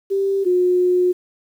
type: tone pair in turn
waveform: sine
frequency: 392 / 360.8 Hz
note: G4 / F#4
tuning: 0 / -44 cents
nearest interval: minor second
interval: 144 cents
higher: first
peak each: -16 / -13 dBFS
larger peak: second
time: 0.1-0.45 / 0.45-1.13 s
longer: second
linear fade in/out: 20 ms
effects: 8-bit